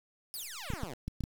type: exponential sweep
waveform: 10% pulse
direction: down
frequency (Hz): 5274 to 110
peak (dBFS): -32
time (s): 0.34-0.94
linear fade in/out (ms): 0
type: clicks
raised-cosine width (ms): 5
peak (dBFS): -23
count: 6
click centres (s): 0.703 / 0.736 / 0.834 / 1.08 / 1.207 / 1.238
effects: 8-bit